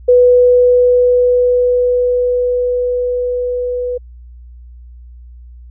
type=tone with level ramp; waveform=sine; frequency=493.9 Hz; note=B4; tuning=in tune; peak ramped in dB=-4 to -16 dBFS; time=0.08-3.98 s; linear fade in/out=10 ms; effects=added 60 Hz sine -33 dBFS peak until 5.7 s